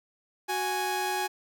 sawtooth tone pair together, 370 / 830.6 Hz, F#4 / G#5, 0 / 0 cents, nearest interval octave + major second, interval 1400 cents, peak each -29 / -25 dBFS, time 0.48-1.28 s, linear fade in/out 20 ms, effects none

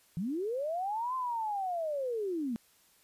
sine linear two-way sweep, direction up then down, 155.56 to 1046.5 to 217.1 Hz, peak -31 dBFS, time 0.17-2.56 s, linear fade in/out 0 ms, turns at 1.15 s, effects white hiss -65 dBFS RMS until 3.03 s + resampled to 32000 Hz

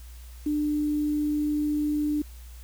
sine tone with quantisation, 297.7 Hz, D4, 24 cents sharp, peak -23 dBFS, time 0.46-2.22 s, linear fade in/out 5 ms, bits 8, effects added 60 Hz sine -41 dBFS peak until 2.63 s + white hiss -54 dBFS RMS until 2.63 s

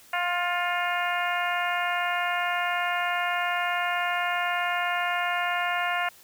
harmonic tone with a mistuned harmonic, 352.2 Hz, F4, 15 cents sharp, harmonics 2 / 3 / 4 / 5 / 6 / 7 / 8, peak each -29 / -32 / -31 / -32 / -33 / -37 / -36 dBFS, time 0.13-6.09 s, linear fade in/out 5 ms, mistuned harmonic 6, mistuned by +20 cents, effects white hiss -53 dBFS RMS until 6.23 s

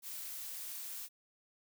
blue noise, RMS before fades -44 dBFS, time 0.02-1.09 s, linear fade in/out 50 ms, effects none

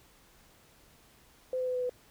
sine tone with pitch steps, 512 / 508.2 / 504.4 / 500.6 / 496.9 Hz, C5 / B4 / B4 / B4 / B4, -38 / +49 / +36 / +23 / +11 cents, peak -29 dBFS, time 1.53-1.895 s, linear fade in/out 2 ms, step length 73 ms, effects pink hiss -61 dBFS RMS until 2.1 s

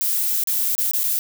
violet noise with dropouts, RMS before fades -21 dBFS, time 0.01-1.19 s, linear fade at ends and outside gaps 0 ms, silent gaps 0.437-0.473 / 0.751-0.78 / 0.911-0.935 / 1.033-1.039 s, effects none

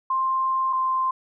sine tone pair in turn, 1052 / 1044.7 Hz, C6 / C6, +9 / -3 cents, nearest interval unison, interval 12 cents, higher first, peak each -20 dBFS, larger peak neither, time 0.1-0.73 / 0.73-1.11 s, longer first, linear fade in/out 5 ms, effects none

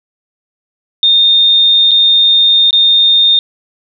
sine tone with dropouts, 3652 Hz, A#7, 36 cents flat, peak -5 dBFS, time 1.03-3.39 s, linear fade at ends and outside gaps 1 ms, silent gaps 1.91-1.915 / 2.708-2.729 s, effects none

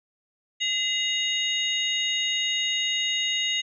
sine tone cluster, 2045 / 2857 / 3735 / 6560 Hz, C7 / F7 / A#7 / G#8, -40 / +39 / +3 / -22 cents, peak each -30 / -26 / -29 / -34 dBFS, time 0.6-3.62 s, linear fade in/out 20 ms, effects none

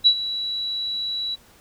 sine tone with ADSR envelope, 3922 Hz, B7, 13 cents flat, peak -9 dBFS, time 0.04-1.36 s, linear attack 25 ms, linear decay 73 ms, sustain -15 dB, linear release 22 ms, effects pink hiss -53 dBFS RMS until 1.6 s

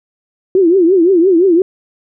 sine tone with vibrato, 357.7 Hz, F4, 41 cents sharp, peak -6 dBFS, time 0.55-1.62 s, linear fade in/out 2 ms, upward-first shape triangle, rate 5.8 Hz, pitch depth 200 cents each way, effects none

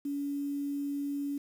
sine tone with quantisation, 283.9 Hz, C#4, 41 cents sharp, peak -31 dBFS, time 0.05-1.38 s, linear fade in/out 5 ms, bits 9, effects none

